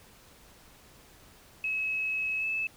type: tone with pitch glide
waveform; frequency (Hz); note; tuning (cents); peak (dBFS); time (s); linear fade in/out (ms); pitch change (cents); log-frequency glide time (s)
sine; 2573 to 2612; E7 to E7; -43 to -17; -28; 1.64-2.67; 2; +26; 2.39-2.45
effects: pink hiss -56 dBFS RMS until 2.76 s